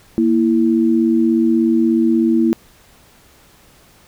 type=tone pair together; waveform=sine; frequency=233.1 / 329.7 Hz; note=A#3 / E4; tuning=0 / 0 cents; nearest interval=tritone; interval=600 cents; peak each=-14 dBFS; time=0.18-2.53 s; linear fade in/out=0 ms; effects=pink hiss -49 dBFS RMS until 4.07 s